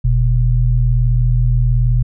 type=tone pair together; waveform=sine; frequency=43.06 / 121.8 Hz; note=F1 / B2; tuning=-24 / -24 cents; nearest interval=octave + tritone; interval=1800 cents; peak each=-13 dBFS; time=0.04-2.03 s; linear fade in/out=10 ms; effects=none